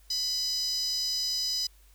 10% pulse tone with high-pass filter, 997 Hz, B5, 16 cents sharp, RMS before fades -30 dBFS, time 0.1-1.67 s, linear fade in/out 5 ms, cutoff 4900 Hz, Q 6.5, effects added 50 Hz sine -55 dBFS peak until 1.94 s + white hiss -63 dBFS RMS until 1.94 s

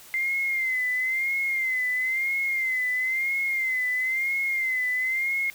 sine tone with vibrato, 2080 Hz, C7, 11 cents flat, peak -23 dBFS, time 0.14-5.5 s, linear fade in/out 0 ms, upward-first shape sine, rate 1 Hz, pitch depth 70 cents each way, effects white hiss -48 dBFS RMS until 5.54 s

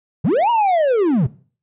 triangle linear two-way sweep, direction up then down, 110 to 969 to 110 Hz, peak -11 dBFS, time 0.24-1.27 s, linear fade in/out 10 ms, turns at 0.5 s, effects noise-tail reverb RT60 0.4 s tail -18 dB re dry + resampled to 8000 Hz

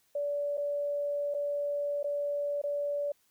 sine tone with dropouts, 577 Hz, D5, 31 cents flat, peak -29 dBFS, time 0.15-3.12 s, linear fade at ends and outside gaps 5 ms, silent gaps 0.572-0.577 / 1.341-1.346 / 2.03-2.042 / 2.617-2.637 s, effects white hiss -70 dBFS RMS until 3.3 s

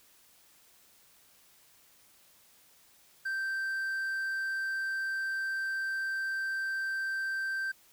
triangle tone, 1564 Hz, G6, 4 cents flat, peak -29 dBFS, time 3.25-7.72 s, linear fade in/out 10 ms, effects white hiss -62 dBFS RMS until 7.92 s

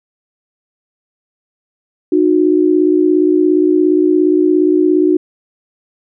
sine tone pair together, 307 / 364.2 Hz, D#4 / F#4, -23 / -27 cents, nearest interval minor third, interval 296 cents, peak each -11 dBFS, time 2.12-5.17 s, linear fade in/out 5 ms, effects none

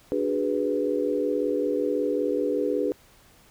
sine chord, G# half-diminished seventh, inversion second, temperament equal, 293.7 / 370 / 415.3 / 493.9 Hz, D4 / F#4 / G#4 / B4, 0 / 0 / 0 / 0 cents, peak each -28 / -32 / -27 / -27 dBFS, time 0.12-2.92 s, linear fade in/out 0 ms, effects pink hiss -56 dBFS RMS until 3.5 s

